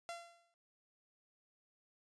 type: tone with exponential decay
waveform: sawtooth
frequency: 684 Hz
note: F5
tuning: 36 cents flat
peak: -37 dBFS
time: 0.09-0.54 s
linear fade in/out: 0 ms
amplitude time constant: 97 ms
effects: resampled to 22050 Hz